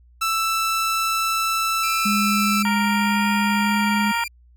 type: tone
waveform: sawtooth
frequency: 1324 Hz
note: E6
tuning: 7 cents sharp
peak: -16 dBFS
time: 0.21-2.63 s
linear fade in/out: 10 ms
type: tone with vibrato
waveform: sawtooth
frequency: 2382 Hz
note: D7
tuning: 24 cents sharp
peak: -25 dBFS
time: 1.83-4.28 s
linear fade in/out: 5 ms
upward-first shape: triangle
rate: 0.84 Hz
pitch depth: 24 cents each way
type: tone with pitch glide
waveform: sine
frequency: 205.9 to 207.9 Hz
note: G#3 to G#3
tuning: -15 to +2 cents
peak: -20 dBFS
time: 2.05-4.12 s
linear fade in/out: 10 ms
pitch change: +17 cents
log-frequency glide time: 3.56-3.74 s
type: harmonic tone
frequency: 466.2 Hz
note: A#4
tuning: in tune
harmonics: 2 / 3 / 4 / 5 / 6 / 7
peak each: -23 / -27 / -29 / -31 / -33 / -34 dBFS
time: 2.65-4.24 s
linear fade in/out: 2 ms
effects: added 60 Hz sine -49 dBFS peak until 4.56 s